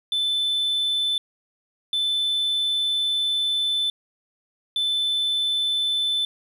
sine tone bursts at uneven times, 3520 Hz, A7, in tune, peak -18 dBFS, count 3, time 0.12-1.18 / 1.93-3.9 / 4.76-6.25 s, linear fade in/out 2 ms, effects tanh soft clip ceiling -19 dBFS + 9-bit

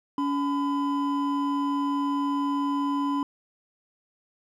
triangle tone pair together, 282.7 / 1007.4 Hz, C#4 / B5, +34 / +34 cents, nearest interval octave + minor seventh, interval 2200 cents, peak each -23 / -27 dBFS, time 0.18-3.23 s, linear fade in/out 2 ms, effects none

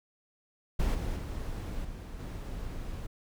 brown noise with level steps, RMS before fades -28 / -33 / -36 / -41 / -38 dBFS, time 0.79-3.07 s, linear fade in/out 10 ms, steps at 0.94 / 1.16 / 1.84 / 2.19 s, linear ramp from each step 10 ms, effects none

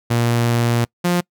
sawtooth tone pair in turn, 118.3 / 176.23 Hz, A#2 / F3, +26 / +16 cents, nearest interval perfect fifth, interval 690 cents, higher second, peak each -11 dBFS, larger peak neither, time 0.1-0.85 / 1.04-1.21 s, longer first, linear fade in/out 10 ms, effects noise-tail reverb RT60 0.1 s tail -26 dB re dry

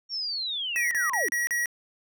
sine linear sweep, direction down, 5590 to 233.1 Hz, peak -28 dBFS, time 0.09-1.3 s, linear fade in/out 50 ms
square tone bursts, 1913 Hz, A#6, 44 cents sharp, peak -25 dBFS, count 5, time 0.76-1.658 s, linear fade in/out 0 ms, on 150 ms, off 37 ms
effects none

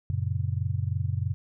sine chord, F# major, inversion none, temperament just, 92.5 / 115.62 / 138.75 Hz, F#2 / A#2 / C#3, 0 / -14 / +2 cents, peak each -28 / -30 / -32 dBFS, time 0.1-1.34 s, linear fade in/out 0 ms, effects none

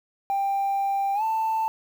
sine tone with pitch glide, 790 to 886.7 Hz, G5 to A5, +13 to +13 cents, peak -20 dBFS, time 0.3-1.68 s, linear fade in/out 0 ms, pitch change +200 cents, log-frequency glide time 1.14-1.23 s, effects tanh soft clip ceiling -20 dBFS + 8-bit

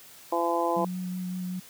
harmonic tone, 169.7 Hz, F3, 49 cents flat, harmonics 2 / 3 / 4 / 5 / 6, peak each -30 / -30 / -30 / -30 / -30 dBFS, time 0.32-0.85 s, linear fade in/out 5 ms
sine tone with vibrato, 182.3 Hz, F#3, 25 cents flat, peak -30 dBFS, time 0.76-1.6 s, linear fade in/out 10 ms, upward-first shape sine, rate 5.4 Hz, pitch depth 12 cents each way
effects white hiss -50 dBFS RMS until 1.69 s + high-pass 80 Hz 12 dB/octave

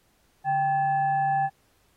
sine tone with frequency modulation, 784 Hz, G5, in tune, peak -21 dBFS, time 0.44-1.5 s, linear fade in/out 50 ms, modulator 930 Hz, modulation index 0.44, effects pink hiss -66 dBFS RMS until 1.96 s + AAC 48 kbps

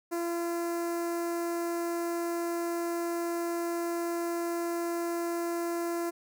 sawtooth tone with notch filter, 341.1 Hz, F4, 41 cents flat, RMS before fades -32 dBFS, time 0.11-6.11 s, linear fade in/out 20 ms, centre 3300 Hz, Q 0.62, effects none

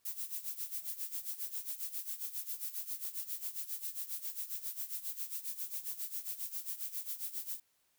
violet noise with tremolo, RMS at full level -38 dBFS, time 0.05-7.6 s, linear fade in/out 5 ms, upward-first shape sine, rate 7.4 Hz, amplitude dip 80%, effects white hiss -75 dBFS RMS until 7.98 s

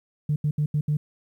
sine tone bursts at uneven times, 149.4 Hz, D3, 30 cents sharp, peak -19 dBFS, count 5, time 0.29-0.36 / 0.44-0.51 / 0.58-0.66 / 0.74-0.81 / 0.88-0.97 s, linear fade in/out 5 ms, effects tanh soft clip ceiling -16 dBFS + 10-bit

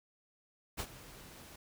pink noise with ADSR envelope, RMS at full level -37 dBFS, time 0.77-1.56 s, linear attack 28 ms, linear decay 61 ms, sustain -16 dB, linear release 4 ms, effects none

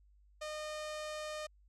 sawtooth tone with low-pass filter, 611 Hz, D#5, 32 cents flat, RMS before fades -42 dBFS, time 0.41-1.47 s, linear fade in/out 10 ms, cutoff 7600 Hz, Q 1.1, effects added 50 Hz sine -62 dBFS peak until 1.68 s

